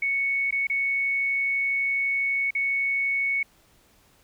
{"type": "tone with dropouts", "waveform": "sine", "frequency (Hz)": 2217, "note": "C#7", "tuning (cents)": 0, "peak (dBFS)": -22, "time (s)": [0.02, 3.43], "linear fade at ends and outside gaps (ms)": 5, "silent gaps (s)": [[0.509, 0.524], [0.67, 0.698], [2.507, 2.55]], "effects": ["pink hiss -60 dBFS RMS until 4.23 s"]}